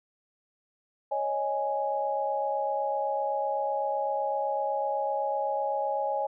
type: chord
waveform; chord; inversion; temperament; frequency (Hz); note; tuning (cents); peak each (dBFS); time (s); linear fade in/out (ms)
sine; C# suspended second; none; equal; 554.4 / 622.3 / 830.6; C#5 / D#5 / G#5; 0 / 0 / 0; -31 / -33 / -29; 1.11-6.27; 10
effects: none